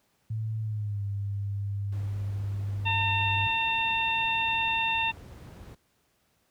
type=tone with pitch glide; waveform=sine; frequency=110 to 100.29 Hz; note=A2 to G2; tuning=0 to +40 cents; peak=-28 dBFS; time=0.3-3.47 s; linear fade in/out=5 ms; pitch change=-160 cents; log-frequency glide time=0.6-1.03 s
type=noise; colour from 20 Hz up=brown; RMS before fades=-43 dBFS; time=1.92-5.75 s; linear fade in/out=5 ms
type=harmonic tone; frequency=905 Hz; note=A5; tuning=48 cents sharp; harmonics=1 / 2 / 3 / 4; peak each=-29 / -36 / -27 / -34 dBFS; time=2.85-5.12 s; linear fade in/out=20 ms
effects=pink hiss -70 dBFS RMS until 6.5 s + high-pass 60 Hz 12 dB/octave